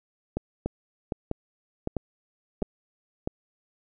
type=two click trains; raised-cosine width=2 ms; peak=-14 / -14 dBFS; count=4 / 5; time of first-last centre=0.37-2.626 / 0.66-3.274 s; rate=1.33 / 1.53 Hz; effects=none